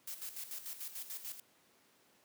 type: noise with tremolo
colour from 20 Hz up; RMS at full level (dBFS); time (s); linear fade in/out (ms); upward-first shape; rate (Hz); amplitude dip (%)
blue; -43; 0.07-1.4; 5; square; 6.8; 65
effects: pink hiss -68 dBFS RMS until 2.24 s + high-pass 200 Hz 12 dB/octave